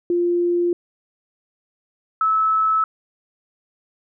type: tone pair in turn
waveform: sine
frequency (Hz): 348.6 / 1301.8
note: F4 / E6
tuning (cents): -3 / -22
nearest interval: octave + major seventh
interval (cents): 2281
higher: second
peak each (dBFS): -16 / -15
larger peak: second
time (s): 0.1-0.73 / 2.21-2.84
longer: neither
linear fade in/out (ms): 2
effects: none